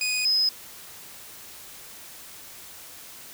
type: tone pair in turn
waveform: 20% pulse / sine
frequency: 2489 / 5068 Hz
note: D#7 / D#8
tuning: 0 / +31 cents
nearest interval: octave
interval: 1231 cents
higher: second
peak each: -19 dBFS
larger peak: neither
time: 0.01-0.25 / 0.25-0.49 s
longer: neither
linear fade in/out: 2 ms
effects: white hiss -44 dBFS RMS until 3.33 s